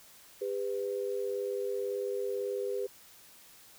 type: tone pair together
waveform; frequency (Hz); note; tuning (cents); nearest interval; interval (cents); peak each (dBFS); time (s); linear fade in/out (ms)
sine; 401.9 / 500; G4 / B4; +43 / +21; major third; 378; -33 / -35; 0.41-2.87; 10
effects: white hiss -56 dBFS RMS until 3.78 s